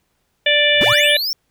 harmonic tone, 587.3 Hz, D5, in tune, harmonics 1 / 3 / 4 / 5 / 6, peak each -18 / -18 / -18 / -18 / -18 dBFS, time 0.46-1.17 s, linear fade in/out 5 ms
sine tone with exponential growth, 116.54 Hz, A#2, in tune, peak -22 dBFS, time 0.65-0.93 s, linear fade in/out 5 ms, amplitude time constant 59 ms
square linear sweep, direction up, 130.81 to 5588 Hz, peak -19 dBFS, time 0.81-1.33 s, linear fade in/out 0 ms
effects pink hiss -67 dBFS RMS until 1.5 s

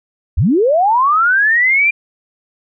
sine linear sweep, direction up, 52.7 to 2409 Hz, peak -9 dBFS, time 0.37-1.91 s, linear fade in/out 10 ms, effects none

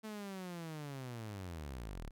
sawtooth linear sweep, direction down, 220 to 31.52 Hz, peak -39 dBFS, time 0.03-2.11 s, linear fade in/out 20 ms, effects none

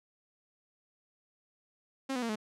sawtooth tone with pitch steps, 268.3 / 248.9 / 230.9 / 214.2 Hz, C4 / B3 / A#3 / A3, +44 / +14 / -16 / -46 cents, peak -28 dBFS, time 2.09-2.358 s, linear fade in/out 10 ms, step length 67 ms, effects low-pass 9000 Hz 12 dB/octave

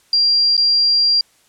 sine tone with dropouts, 4760 Hz, D8, 22 cents sharp, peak -11 dBFS, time 0.13-1.21 s, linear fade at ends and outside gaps 2 ms, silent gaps 0.568-0.577 s, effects white hiss -55 dBFS RMS until 1.48 s + low-pass 10000 Hz 12 dB/octave

